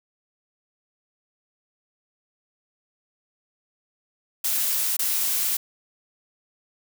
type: noise with dropouts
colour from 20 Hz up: blue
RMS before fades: -24 dBFS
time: 4.44-5.57 s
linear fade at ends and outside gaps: 5 ms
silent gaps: 4.968-4.991 s
effects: none